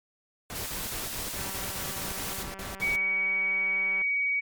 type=noise bursts; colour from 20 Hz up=pink; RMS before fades=-38 dBFS; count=12; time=0.5-2.959 s; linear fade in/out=0 ms; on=160 ms; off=49 ms
type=noise; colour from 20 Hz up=white; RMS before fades=-36 dBFS; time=0.54-2.44 s; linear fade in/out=20 ms
type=click train; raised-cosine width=0.5 ms; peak=-29 dBFS; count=514; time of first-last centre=1.36-4.018 s; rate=193 Hz
type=tone; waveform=sine; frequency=2258 Hz; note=C#7; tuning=31 cents sharp; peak=-24 dBFS; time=2.81-4.41 s; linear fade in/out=20 ms
effects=MP3 96 kbps

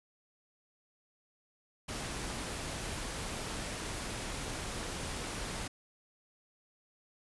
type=noise; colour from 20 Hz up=pink; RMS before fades=-39 dBFS; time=1.88-5.68 s; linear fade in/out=10 ms; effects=resampled to 24000 Hz

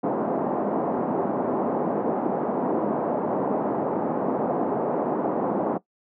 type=band-pass noise; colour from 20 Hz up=pink; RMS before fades=-25 dBFS; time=0.03-5.78 s; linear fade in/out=10 ms; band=210 to 900 Hz; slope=24 dB/octave; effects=noise-tail reverb RT60 0.1 s tail -18 dB re dry

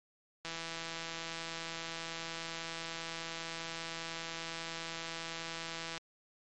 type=click train; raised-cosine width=0.2 ms; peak=-23 dBFS; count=913; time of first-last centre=0.45-5.977 s; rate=165 Hz; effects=MP3 48 kbps

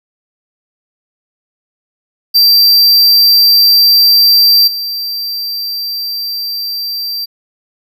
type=tone with level steps; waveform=square; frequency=4699 Hz; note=D8; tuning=in tune; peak=-5 / -17 dBFS; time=2.34-7.26 s; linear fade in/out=20 ms; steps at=4.67 s; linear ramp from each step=10 ms; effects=none

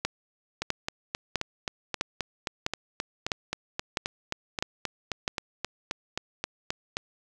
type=two click trains; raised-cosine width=0.2 ms; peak=-12 / -9 dBFS; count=25 / 9; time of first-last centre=0.62-6.969 / 0.05-5.279 s; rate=3.78 / 1.53 Hz; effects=none

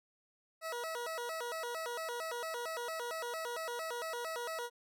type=tone with vibrato; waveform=20% pulse; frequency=557 Hz; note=C#5; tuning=8 cents sharp; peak=-33 dBFS; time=0.61-4.7 s; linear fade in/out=50 ms; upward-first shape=square; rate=4.4 Hz; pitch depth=260 cents each way; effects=none

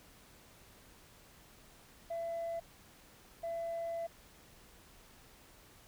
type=tone bursts at uneven times; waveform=sine; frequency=671 Hz; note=E5; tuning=31 cents sharp; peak=-34 dBFS; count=2; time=2.1-2.6 / 3.43-4.07 s; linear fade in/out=10 ms; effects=tanh soft clip ceiling -34 dBFS + pink hiss -60 dBFS RMS until 5.87 s

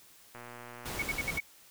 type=click train; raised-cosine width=0.5 ms; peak=-31 dBFS; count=83; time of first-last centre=0.35-1.033 s; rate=120 Hz
type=noise; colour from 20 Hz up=pink; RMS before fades=-39 dBFS; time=0.85-1.39 s; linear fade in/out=10 ms
type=tone bursts; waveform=sine; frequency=2228 Hz; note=C#7; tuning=8 cents sharp; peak=-29 dBFS; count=5; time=0.99-1.403 s; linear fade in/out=5 ms; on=33 ms; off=62 ms
effects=white hiss -58 dBFS RMS until 1.7 s

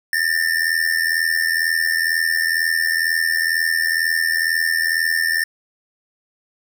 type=tone with amplitude modulation; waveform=square; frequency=1798 Hz; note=A6; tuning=37 cents sharp; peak=-14 dBFS; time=0.13-5.44 s; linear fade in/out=2 ms; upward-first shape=sine; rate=82.1 Hz; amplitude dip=75%; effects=none

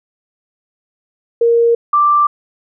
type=tone pair in turn; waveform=sine; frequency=467 / 1176.8 Hz; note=A#4 / D6; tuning=+3 / +3 cents; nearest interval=octave + major third; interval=1600 cents; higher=second; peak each=-8 / -8 dBFS; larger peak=neither; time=1.41-1.75 / 1.93-2.27 s; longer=neither; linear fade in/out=5 ms; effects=none

